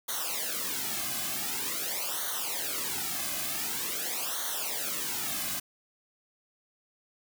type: noise with flanger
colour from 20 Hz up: white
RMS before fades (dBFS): -33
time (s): 0.08-5.6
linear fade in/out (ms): 10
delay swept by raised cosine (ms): 0.39 to 2.19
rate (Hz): 0.46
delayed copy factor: -0.9
effects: none